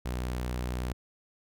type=tone; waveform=sawtooth; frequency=61.74 Hz; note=B1; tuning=in tune; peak=-27 dBFS; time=0.05-0.93 s; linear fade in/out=10 ms; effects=none